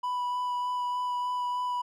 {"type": "tone with vibrato", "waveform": "triangle", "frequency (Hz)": 987.8, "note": "B5", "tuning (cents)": 0, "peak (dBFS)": -26, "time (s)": [0.03, 1.82], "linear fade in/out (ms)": 10, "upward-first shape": "sine", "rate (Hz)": 3.3, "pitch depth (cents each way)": 10, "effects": []}